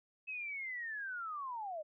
sine linear sweep, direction down, 2593 to 587.3 Hz, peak -39 dBFS, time 0.27-1.83 s, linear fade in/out 20 ms, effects none

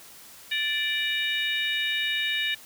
harmonic tone with a mistuned harmonic, 586 Hz, D5, 4 cents flat, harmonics 3 / 4 / 5 / 6, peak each -30 / -30 / -30 / -30 dBFS, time 0.51-2.55 s, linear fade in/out 10 ms, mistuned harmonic 6, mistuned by +96 cents, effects white hiss -48 dBFS RMS until 2.65 s

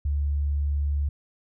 sine tone, 72 Hz, D2, 34 cents flat, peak -22 dBFS, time 0.05-1.09 s, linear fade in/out 5 ms, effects none

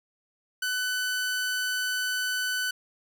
sawtooth tone, 1500 Hz, F#6, 23 cents sharp, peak -23 dBFS, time 0.62-2.71 s, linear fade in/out 5 ms, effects none

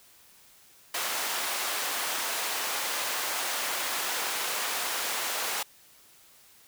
pink high-pass noise, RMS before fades -31 dBFS, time 0.94-5.63 s, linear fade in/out 5 ms, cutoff 740 Hz, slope 12 dB/octave, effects white hiss -57 dBFS RMS until 6.67 s

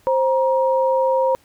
sine tone pair together, 526.6 / 947 Hz, C5 / A#5, +11 / +27 cents, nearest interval minor seventh, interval 1016 cents, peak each -16 / -20 dBFS, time 0.07-1.35 s, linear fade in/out 0 ms, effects pink hiss -56 dBFS RMS until 1.44 s

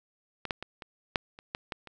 clicks, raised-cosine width 0.3 ms, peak -19 / -13 / -21 / -25 / -9 / -30 / -16 / -18 / -29 dBFS, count 9, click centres 0.453 / 0.508 / 0.626 / 0.822 / 1.158 / 1.389 / 1.549 / 1.722 / 1.873 s, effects none

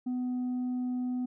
sine tone with tanh clipping, 250.1 Hz, B3, 22 cents sharp, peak -30 dBFS, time 0.06-1.26 s, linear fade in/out 10 ms, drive 2 dB, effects none

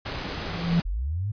pink noise, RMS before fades -32 dBFS, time 0.05-0.82 s, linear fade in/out 10 ms
sine tone with exponential growth, 169.7 Hz, F3, 49 cents flat, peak -16 dBFS, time 0.29-0.8 s, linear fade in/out 5 ms, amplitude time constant 110 ms
sine linear sweep, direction up, 37.81 to 110 Hz, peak -25 dBFS, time 0.85-1.32 s, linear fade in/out 10 ms
effects resampled to 11025 Hz

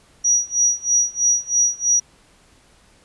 sine tone with tremolo, 5790 Hz, F#8, 38 cents flat, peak -12 dBFS, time 0.24-2 s, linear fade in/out 10 ms, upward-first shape sine, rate 3.1 Hz, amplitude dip 95%, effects pink hiss -54 dBFS RMS until 3.04 s + resampled to 24000 Hz

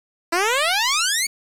10% pulse exponential sweep, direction up, 326 to 2288 Hz, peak -9 dBFS, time 0.32-1.27 s, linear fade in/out 10 ms, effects low-pass 11000 Hz 12 dB/octave + 7-bit

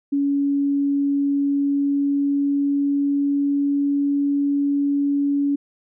sine tone with pitch glide, 281.6 to 283.4 Hz, C#4 to C#4, +27 to +38 cents, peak -17 dBFS, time 0.12-5.56 s, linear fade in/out 10 ms, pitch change +11 cents, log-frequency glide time 1.38-4.14 s, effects none

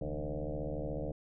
sine tone with frequency modulation, 230 Hz, A#3, 23 cents flat, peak -34 dBFS, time 0.01-1.12 s, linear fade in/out 5 ms, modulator 73.9 Hz, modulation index 5.3, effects none

